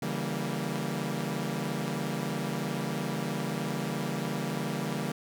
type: chord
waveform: sawtooth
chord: C# diminished seventh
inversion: none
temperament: equal with one note detuned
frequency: 141.75 / 164.81 / 196 / 233.1 Hz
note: C#3 / E3 / G3 / Bb3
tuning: +39 / 0 / 0 / 0 cents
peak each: -32 dBFS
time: 0.02-5.12 s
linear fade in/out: 5 ms
effects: none